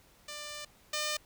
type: tone pair in turn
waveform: 5% pulse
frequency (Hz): 594 / 603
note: D5 / D5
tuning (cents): +20 / +46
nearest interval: unison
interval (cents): 26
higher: second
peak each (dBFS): -29 / -20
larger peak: second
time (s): 0.28-0.65 / 0.93-1.17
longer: first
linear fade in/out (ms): 5
effects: pink hiss -62 dBFS RMS until 1.25 s